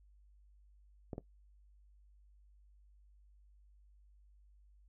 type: clicks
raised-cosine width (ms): 2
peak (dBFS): -27 / -28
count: 2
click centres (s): 1.132 / 1.181
effects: noise-tail reverb RT60 0.1 s tail -17 dB re dry + added 50 Hz sine -61 dBFS peak until 4.88 s